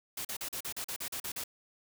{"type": "noise bursts", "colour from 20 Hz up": "white", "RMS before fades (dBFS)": -38, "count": 11, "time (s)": [0.17, 1.439], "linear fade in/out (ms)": 5, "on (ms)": 79, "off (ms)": 40, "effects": []}